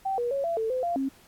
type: tone with pitch steps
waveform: sine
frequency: 774 / 480.6 / 553 / 674 / 444.9 / 511 / 691 / 269.9 Hz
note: G5 / B4 / C#5 / E5 / A4 / C5 / F5 / C#4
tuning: -22 / -47 / -4 / +38 / +19 / -41 / -19 / -46 cents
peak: -25 dBFS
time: 0.05-1.09 s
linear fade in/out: 10 ms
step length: 130 ms
effects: pink hiss -57 dBFS RMS until 1.27 s + AAC 64 kbps